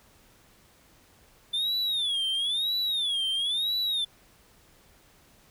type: tone with vibrato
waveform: triangle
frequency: 3520 Hz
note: A7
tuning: in tune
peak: -24 dBFS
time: 1.53-4.05 s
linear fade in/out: 10 ms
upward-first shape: sine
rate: 1 Hz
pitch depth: 200 cents each way
effects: pink hiss -59 dBFS RMS until 5.5 s